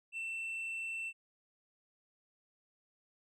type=tone with tanh clipping; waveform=sine; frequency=2682 Hz; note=E7; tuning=29 cents sharp; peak=-38 dBFS; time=0.12-1.13 s; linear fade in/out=50 ms; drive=3 dB; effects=none